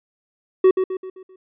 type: tone with echo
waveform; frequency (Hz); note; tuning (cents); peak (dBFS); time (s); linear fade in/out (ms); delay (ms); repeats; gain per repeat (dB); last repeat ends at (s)
triangle; 375.2; F#4; +24; -7; 0.64-0.71; 5; 130; 5; -7; 1.36
effects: resampled to 8000 Hz